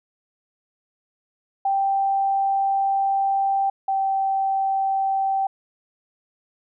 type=tone pair in turn; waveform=sine; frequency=784 / 776.8 Hz; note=G5 / G5; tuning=0 / -16 cents; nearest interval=unison; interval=16 cents; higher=first; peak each=-18 / -19 dBFS; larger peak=first; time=1.65-3.7 / 3.88-5.47 s; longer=first; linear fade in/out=5 ms; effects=none